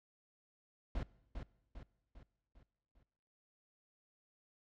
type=noise with echo; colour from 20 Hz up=brown; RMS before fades=-38 dBFS; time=0.95-1.03 s; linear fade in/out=2 ms; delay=400 ms; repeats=5; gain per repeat=-6 dB; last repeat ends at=3.03 s; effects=noise-tail reverb RT60 1.0 s tail -21 dB re dry + low-pass 4000 Hz 12 dB/octave